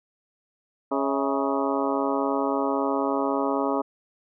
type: harmonic tone with a mistuned harmonic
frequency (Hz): 138.4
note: C#3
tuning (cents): -2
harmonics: 2 / 3 / 4 / 5 / 6 / 7 / 8 / 9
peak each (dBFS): -27 / -29 / -30 / -31 / -32 / -32 / -33 / -34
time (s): 0.91-3.82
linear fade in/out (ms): 10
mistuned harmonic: 5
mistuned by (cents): -89
effects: none